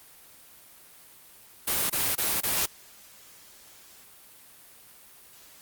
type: noise bursts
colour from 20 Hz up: white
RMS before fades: -26 dBFS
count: 4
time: 1.67-2.662 s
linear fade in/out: 10 ms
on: 230 ms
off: 24 ms
effects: white hiss -52 dBFS RMS until 5.61 s + Opus 32 kbps